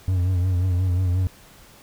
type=tone with vibrato; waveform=triangle; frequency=91 Hz; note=F#2; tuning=28 cents flat; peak=-16 dBFS; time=0.08-1.27 s; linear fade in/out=0 ms; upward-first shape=sine; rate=5.6 Hz; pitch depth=59 cents each way; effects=pink hiss -49 dBFS RMS until 1.82 s